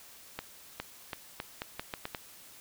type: accelerating click train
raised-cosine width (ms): 0.3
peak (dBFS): -19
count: 9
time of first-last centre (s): 0.39-2.148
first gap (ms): 410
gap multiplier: 0.81
effects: white hiss -53 dBFS RMS until 2.6 s